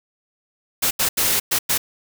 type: noise bursts at uneven times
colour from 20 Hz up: white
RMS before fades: -19 dBFS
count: 5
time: 0.82-0.91 / 0.99-1.09 / 1.17-1.4 / 1.51-1.59 / 1.69-1.78 s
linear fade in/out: 10 ms
effects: none